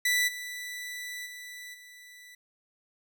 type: tone with level steps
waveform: sawtooth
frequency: 1975.5 Hz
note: B6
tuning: in tune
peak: -20 / -33 / -38 / -45 dBFS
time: 0.05-2.35 s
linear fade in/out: 5 ms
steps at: 0.27 / 1.25 / 1.73 s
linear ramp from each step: 20 ms
effects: none